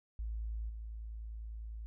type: tone with level steps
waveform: sine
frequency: 55 Hz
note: A1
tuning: in tune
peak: -36 / -41 dBFS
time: 0.19-1.86 s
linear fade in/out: 0 ms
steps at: 0.69 s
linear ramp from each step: 10 ms
effects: none